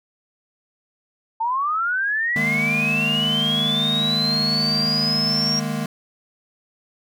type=linear sweep; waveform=sine; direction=up; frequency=880 to 5620 Hz; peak=-19 dBFS; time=1.4-5.6 s; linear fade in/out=10 ms
type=chord; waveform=square; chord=D# suspended fourth; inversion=none; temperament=equal with one note detuned; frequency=153.51 / 207.7 / 233.1 Hz; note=D#3 / G#3 / A#3; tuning=-23 / 0 / 0 cents; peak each=-28 dBFS; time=2.36-5.86 s; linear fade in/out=2 ms
effects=none